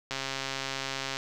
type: click train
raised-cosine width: 0.2 ms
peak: -15 dBFS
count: 144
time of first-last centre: 0.11-1.169 s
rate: 135 Hz
effects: none